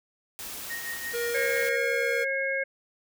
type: noise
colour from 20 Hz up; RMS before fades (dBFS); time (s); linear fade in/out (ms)
white; -38; 0.39-1.69; 0
type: tone with tremolo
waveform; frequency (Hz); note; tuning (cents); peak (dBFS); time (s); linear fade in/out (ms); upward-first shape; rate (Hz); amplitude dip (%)
sine; 1864.7; A#6; 0; -31; 0.69-1.77; 20; triangle; 5.8; 70
type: tone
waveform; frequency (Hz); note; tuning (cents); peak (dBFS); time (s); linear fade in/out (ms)
square; 473.7; A#4; +28; -29; 1.13-2.25; 20
type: harmonic tone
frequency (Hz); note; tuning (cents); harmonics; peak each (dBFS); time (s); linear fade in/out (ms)
542; C#5; -39; 1 / 3 / 4; -30 / -30 / -30; 1.34-2.64; 10
effects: none